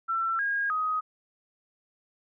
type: tone with pitch steps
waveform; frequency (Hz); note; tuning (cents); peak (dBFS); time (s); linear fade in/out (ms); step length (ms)
sine; 1343 / 1630 / 1256; E6 / G#6 / D#6; +32 / -33 / +16; -25; 0.08-1.01; 20; 310
effects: none